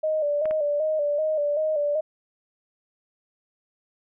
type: tone with vibrato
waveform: sine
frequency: 603 Hz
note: D5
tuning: 46 cents sharp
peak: -21 dBFS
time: 0.03-2.01 s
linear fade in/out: 10 ms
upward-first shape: square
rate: 2.6 Hz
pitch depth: 57 cents each way
type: clicks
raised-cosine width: 0.5 ms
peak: -21 dBFS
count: 2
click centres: 0.456 / 0.51 s
effects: none